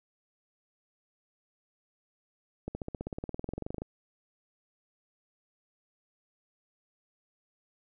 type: accelerating click train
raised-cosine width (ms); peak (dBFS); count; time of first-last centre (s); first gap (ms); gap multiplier
2; -22; 23; 2.68-3.819; 70; 0.97
effects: none